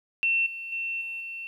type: tone with level steps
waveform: sine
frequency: 2700 Hz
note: E7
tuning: 41 cents sharp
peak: -21 / -34 / -28 / -32 / -34 dBFS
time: 0.23-1.47 s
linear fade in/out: 0 ms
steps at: 0.46 / 0.72 / 1.01 / 1.2 s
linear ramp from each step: 5 ms
effects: 10-bit